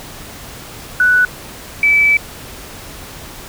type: tone pair in turn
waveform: sine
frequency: 1483 / 2306 Hz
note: F#6 / D7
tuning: +4 / -32 cents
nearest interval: minor sixth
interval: 764 cents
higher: second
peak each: -8 dBFS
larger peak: neither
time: 1-1.25 / 1.83-2.17 s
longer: second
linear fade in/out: 2 ms
effects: pink hiss -33 dBFS RMS until 3.48 s